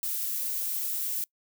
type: noise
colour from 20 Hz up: violet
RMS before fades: -31 dBFS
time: 0.03-1.24 s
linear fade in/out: 0 ms
effects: noise-tail reverb RT60 0.1 s tail -25 dB re dry